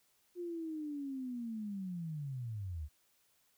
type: linear sweep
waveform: sine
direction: down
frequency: 357.3 to 69.3 Hz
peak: -38 dBFS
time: 0.35-2.89 s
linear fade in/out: 50 ms
effects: white hiss -73 dBFS RMS until 3.57 s